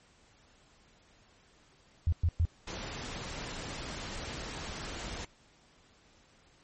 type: tone bursts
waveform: sine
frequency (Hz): 83.8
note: E2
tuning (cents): +29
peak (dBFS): -23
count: 3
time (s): 2.07-2.452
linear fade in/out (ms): 0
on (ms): 54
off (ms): 110
type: noise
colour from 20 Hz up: pink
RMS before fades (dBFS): -40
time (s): 2.67-5.25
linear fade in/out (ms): 5
effects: pink hiss -63 dBFS RMS until 6.63 s + MP3 32 kbps